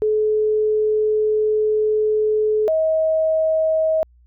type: tone pair in turn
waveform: sine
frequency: 428.9 / 635.6 Hz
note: A4 / D#5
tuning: -44 / +37 cents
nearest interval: perfect fifth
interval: 681 cents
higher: second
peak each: -15 dBFS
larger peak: neither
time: 0.02-2.68 / 2.68-4.03 s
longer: first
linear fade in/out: 0 ms
effects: added 60 Hz sine -49 dBFS peak until 4.26 s